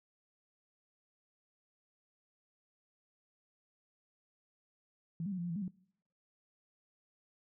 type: tone with pitch steps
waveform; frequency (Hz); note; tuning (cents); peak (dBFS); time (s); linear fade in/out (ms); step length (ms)
sine; 165.6 / 203 / 184.9 / 172.2 / 175 / 165.8 / 207.3 / 182.9; E3 / G#3 / F#3 / F3 / F3 / E3 / G#3 / F#3; +8 / -39 / -1 / -24 / +4 / +10 / -3 / -20; -35; 5.2-5.68; 2; 60
effects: noise-tail reverb RT60 0.7 s tail -24 dB re dry